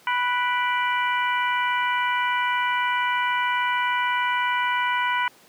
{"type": "harmonic tone with a mistuned harmonic", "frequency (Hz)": 493.3, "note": "B4", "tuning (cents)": -2, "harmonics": [2, 3, 4, 5, 6], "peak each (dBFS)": [-23, -27, -29, -31, -33], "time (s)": [0.07, 5.28], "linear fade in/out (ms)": 2, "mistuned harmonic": 5, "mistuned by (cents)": -79, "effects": ["pink hiss -53 dBFS RMS until 5.48 s", "high-pass 200 Hz 12 dB/octave"]}